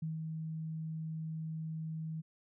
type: tone with ADSR envelope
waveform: sine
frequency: 159.3 Hz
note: D#3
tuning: 41 cents sharp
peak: -34 dBFS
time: 0.02-2.22 s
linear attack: 7 ms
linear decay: 150 ms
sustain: -3 dB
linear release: 22 ms
effects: none